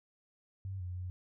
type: tone with pitch steps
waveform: sine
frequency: 96.1 / 90 / 90.7 Hz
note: G2 / F#2 / F#2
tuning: -34 / -47 / -34 cents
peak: -37 dBFS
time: 0.65-1.1 s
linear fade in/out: 0 ms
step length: 150 ms
effects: none